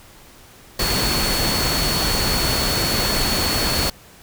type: tone in noise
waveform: sine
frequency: 4405 Hz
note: C#8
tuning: 12 cents flat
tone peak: -23 dBFS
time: 0.79-3.9 s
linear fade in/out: 5 ms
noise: pink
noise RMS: -21 dBFS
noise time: 0.79-3.9 s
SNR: -5 dB
effects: pink hiss -46 dBFS RMS until 4.22 s